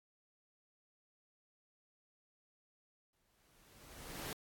pink noise with exponential growth, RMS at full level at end -42 dBFS, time 3.13-4.33 s, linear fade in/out 2 ms, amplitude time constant 260 ms, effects AAC 64 kbps

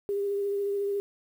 sine tone with vibrato, 401.8 Hz, G4, 43 cents sharp, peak -26 dBFS, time 0.09-1 s, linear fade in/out 0 ms, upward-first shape triangle, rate 14 Hz, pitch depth 22 cents each way, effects 9-bit

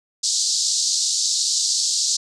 pink band-pass noise, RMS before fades -21 dBFS, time 0.23-2.17 s, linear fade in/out 10 ms, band 4100 to 7900 Hz, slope 48 dB/octave, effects none

